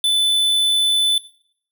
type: tone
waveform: square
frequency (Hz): 3505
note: A7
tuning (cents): -7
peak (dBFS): -15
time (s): 0.04-1.18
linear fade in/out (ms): 2
effects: noise-tail reverb RT60 0.6 s tail -18 dB re dry